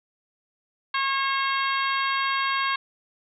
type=harmonic tone; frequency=543 Hz; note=C#5; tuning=36 cents flat; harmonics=2 / 3 / 4 / 5 / 6 / 7 / 8; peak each=-25 / -29 / -31 / -33 / -35 / -36 / -37 dBFS; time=0.94-2.76 s; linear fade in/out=5 ms; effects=none